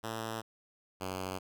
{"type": "tone pair in turn", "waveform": "5% pulse", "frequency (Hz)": [111.8, 93.5], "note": ["A2", "F#2"], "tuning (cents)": [28, 19], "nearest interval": "minor third", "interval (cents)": 309, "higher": "first", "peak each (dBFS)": -25, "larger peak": "neither", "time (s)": [[0.03, 0.42], [1, 1.39]], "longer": "neither", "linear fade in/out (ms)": 20, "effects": []}